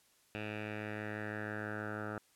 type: tone with low-pass filter sweep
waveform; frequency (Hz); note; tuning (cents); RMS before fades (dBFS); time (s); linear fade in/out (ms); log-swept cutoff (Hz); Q
10% pulse; 106.2; G#2; +39; -41; 0.35-2.18; 0; 2600 to 1300; 4.1
effects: white hiss -69 dBFS RMS until 2.35 s + low-pass 12000 Hz 12 dB/octave